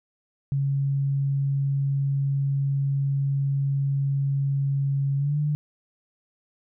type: tone with pitch glide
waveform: sine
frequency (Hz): 138.59 to 148.54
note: C#3 to D3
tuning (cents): 0 to +20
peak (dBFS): -21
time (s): 0.52-5.55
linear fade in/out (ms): 0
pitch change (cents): +120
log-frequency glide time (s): 5.17-5.38
effects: none